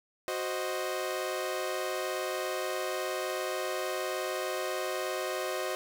sawtooth chord, C diminished, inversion second, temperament equal, 370 / 523.3 / 622.3 Hz, Gb4 / C5 / Eb5, 0 / 0 / 0 cents, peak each -32 dBFS, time 0.28-5.75 s, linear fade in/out 0 ms, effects none

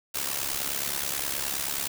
white noise with amplitude modulation, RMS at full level -27 dBFS, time 0.14-1.88 s, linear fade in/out 10 ms, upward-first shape sine, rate 69.5 Hz, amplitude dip 75%, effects none

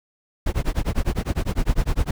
brown noise with tremolo, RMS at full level -18 dBFS, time 0.46-2.11 s, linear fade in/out 5 ms, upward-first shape sine, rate 9.9 Hz, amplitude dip 100%, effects none

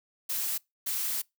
blue noise bursts at uneven times, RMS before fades -31 dBFS, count 2, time 0.29-0.58 / 0.86-1.22 s, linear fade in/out 10 ms, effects noise-tail reverb RT60 0.2 s tail -25 dB re dry

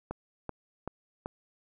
click train, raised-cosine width 1 ms, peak -21 dBFS, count 4, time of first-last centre 0.11-1.259 s, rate 2.61 Hz, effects none

